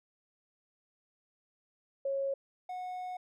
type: tone pair in turn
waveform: sine / triangle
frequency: 548 / 731.5 Hz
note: C#5 / F#5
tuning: -20 / -20 cents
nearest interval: perfect fourth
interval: 500 cents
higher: second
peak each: -30 / -35 dBFS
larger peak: first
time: 2.05-2.34 / 2.69-3.17 s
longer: second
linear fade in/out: 5 ms
effects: none